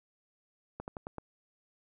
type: slowing click train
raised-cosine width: 1 ms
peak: -25 dBFS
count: 5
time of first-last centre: 0.8-1.183 s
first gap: 79 ms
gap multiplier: 1.13
effects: none